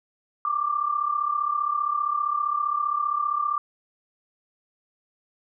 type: tone pair together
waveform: sine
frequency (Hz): 1154.8 / 1190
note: D6 / D6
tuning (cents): -30 / +22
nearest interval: minor second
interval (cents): 52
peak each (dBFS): -27 / -24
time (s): 0.45-3.58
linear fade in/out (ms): 2
effects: none